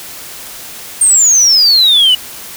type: exponential sweep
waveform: sine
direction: down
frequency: 8790 to 2901 Hz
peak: -3 dBFS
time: 1.01-2.15 s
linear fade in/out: 5 ms
effects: tanh soft clip ceiling -3 dBFS + white hiss -29 dBFS RMS until 2.56 s